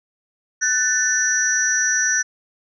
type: tone cluster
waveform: sine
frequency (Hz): 1502 / 1770 / 5730 / 6030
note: F#6 / A6 / F8 / F#8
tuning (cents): +26 / +10 / +44 / +32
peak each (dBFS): -22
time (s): 0.61-2.23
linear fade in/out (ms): 20
effects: none